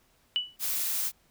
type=tone with exponential decay; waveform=sine; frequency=2960 Hz; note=F#7; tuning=in tune; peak=-21 dBFS; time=0.36-0.56 s; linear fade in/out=0 ms; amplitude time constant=43 ms
type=noise; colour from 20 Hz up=blue; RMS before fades=-30 dBFS; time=0.59-1.12 s; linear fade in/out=50 ms
effects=pink hiss -66 dBFS RMS until 1.3 s